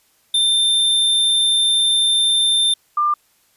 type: tone pair in turn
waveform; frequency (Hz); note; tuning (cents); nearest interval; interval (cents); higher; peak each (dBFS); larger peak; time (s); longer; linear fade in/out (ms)
square / sine; 3582 / 1195.3; A7 / D6; +30 / +30; octave + perfect fifth; 1900; first; -14; neither; 0.34-2.74 / 2.97-3.14; first; 5
effects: white hiss -59 dBFS RMS until 3.56 s + resampled to 32000 Hz